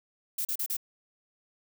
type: noise bursts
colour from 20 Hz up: violet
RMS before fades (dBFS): -31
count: 4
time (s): 0.38-0.768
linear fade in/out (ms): 5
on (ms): 70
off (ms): 36
effects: none